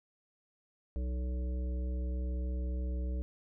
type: harmonic tone with a mistuned harmonic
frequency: 62.8 Hz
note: B1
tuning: 30 cents sharp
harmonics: 1 / 3 / 5 / 7 / 9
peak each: -32 / -46 / -48 / -51 / -52 dBFS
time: 0.96-3.22 s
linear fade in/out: 0 ms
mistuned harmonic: 5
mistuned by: -18 cents
effects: none